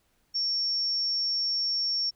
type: tone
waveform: sine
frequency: 5480 Hz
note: F8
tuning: 34 cents flat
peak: -25 dBFS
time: 0.34-2.11 s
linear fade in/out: 20 ms
effects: pink hiss -70 dBFS RMS until 2.15 s